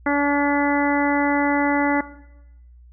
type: harmonic tone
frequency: 286.6 Hz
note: D4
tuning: 42 cents flat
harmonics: 1 / 2 / 3 / 4 / 5 / 6 / 7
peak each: -20 / -25 / -25 / -29 / -26 / -29 / -27 dBFS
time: 0.06-2.01 s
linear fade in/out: 5 ms
effects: noise-tail reverb RT60 0.9 s tail -17 dB re dry + added 60 Hz sine -44 dBFS peak until 2.92 s